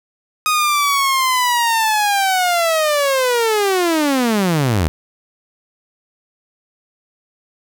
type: linear sweep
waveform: sawtooth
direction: down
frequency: 1252 to 71.7 Hz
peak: -10 dBFS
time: 0.46-4.88 s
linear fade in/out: 0 ms
effects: none